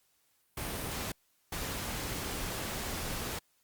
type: noise bursts at uneven times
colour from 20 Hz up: pink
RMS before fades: -37 dBFS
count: 2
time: 0.57-1.12 / 1.52-3.39 s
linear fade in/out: 5 ms
effects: white hiss -72 dBFS RMS until 3.63 s + Opus 48 kbps